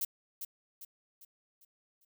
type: noise with echo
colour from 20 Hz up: violet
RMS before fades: -33 dBFS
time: 0.01-0.05 s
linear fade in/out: 5 ms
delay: 400 ms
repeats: 5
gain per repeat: -7 dB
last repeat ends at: 2.05 s
effects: none